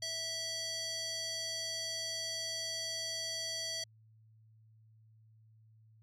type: tone with band-pass filter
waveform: square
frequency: 654 Hz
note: E5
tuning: 14 cents flat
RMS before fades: -39 dBFS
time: 0.02-3.84 s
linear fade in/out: 5 ms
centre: 5000 Hz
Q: 3
effects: added 110 Hz sine -60 dBFS peak until 6.02 s